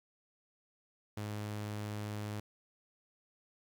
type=tone; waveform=sawtooth; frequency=104.9 Hz; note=G#2; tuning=18 cents sharp; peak=-34 dBFS; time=1.17-2.4 s; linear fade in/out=5 ms; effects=11-bit